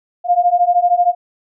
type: beating tone pair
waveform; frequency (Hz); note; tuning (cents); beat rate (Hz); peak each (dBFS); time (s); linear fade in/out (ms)
sine; 698.5 / 711.5; F5 / F5; 0 / +32; 13; -14 / -13; 0.24-1.15; 50
effects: none